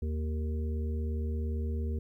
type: harmonic tone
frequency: 77.4 Hz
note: D#2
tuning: 9 cents flat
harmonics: 1 / 3 / 5 / 6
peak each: -30 / -40 / -44 / -46 dBFS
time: 0.02-1.99 s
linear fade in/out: 5 ms
effects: 12-bit